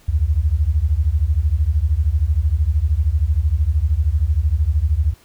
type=beating tone pair; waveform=sine; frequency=69.3 / 82.3 Hz; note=C#2 / E2; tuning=0 / -2 cents; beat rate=13 Hz; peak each=-17 dBFS; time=0.08-5.14 s; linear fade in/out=10 ms; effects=pink hiss -52 dBFS RMS until 5.24 s